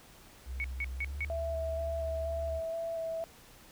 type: tone with pitch glide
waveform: sine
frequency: 64.2 to 72.9 Hz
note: C2 to D2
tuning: -32 to -12 cents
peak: -36 dBFS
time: 0.45-2.62 s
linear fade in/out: 50 ms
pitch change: +220 cents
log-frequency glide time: 0.95-1.2 s
type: tone bursts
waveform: sine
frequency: 2227 Hz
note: C#7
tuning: 7 cents sharp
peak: -32 dBFS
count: 4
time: 0.6-1.248 s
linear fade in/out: 0 ms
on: 42 ms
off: 160 ms
type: tone with vibrato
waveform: sine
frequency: 659 Hz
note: E5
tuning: 1 cent flat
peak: -33 dBFS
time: 1.3-3.24 s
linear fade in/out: 0 ms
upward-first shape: square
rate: 2.1 Hz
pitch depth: 13 cents each way
effects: pink hiss -56 dBFS RMS until 3.71 s